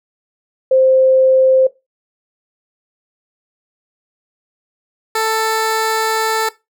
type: tone pair in turn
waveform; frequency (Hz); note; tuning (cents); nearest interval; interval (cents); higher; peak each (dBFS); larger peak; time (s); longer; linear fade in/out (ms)
sine / 15% pulse; 523.3 / 442.2; C5 / A4; 0 / +9; minor third; 291; first; -8; neither; 0.71-1.67 / 5.15-6.49; second; 5
effects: noise-tail reverb RT60 0.2 s tail -17 dB re dry